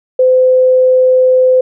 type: tone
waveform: sine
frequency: 512 Hz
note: C5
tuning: 38 cents flat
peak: -5 dBFS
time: 0.19-1.61 s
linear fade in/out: 5 ms
effects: none